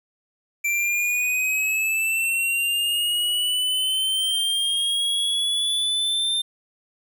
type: linear sweep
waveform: square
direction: up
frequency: 2343 to 3604 Hz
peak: -21 dBFS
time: 0.64-6.42 s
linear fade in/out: 10 ms
effects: 10-bit